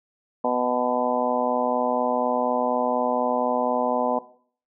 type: harmonic tone with a mistuned harmonic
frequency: 124.1 Hz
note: B2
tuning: 9 cents sharp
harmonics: 2 / 3 / 4 / 5 / 6 / 7 / 8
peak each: -28 / -37 / -26 / -26 / -28 / -28 / -29 dBFS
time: 0.44-4.19 s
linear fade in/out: 5 ms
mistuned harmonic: 8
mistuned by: +20 cents
effects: noise-tail reverb RT60 0.5 s tail -17 dB re dry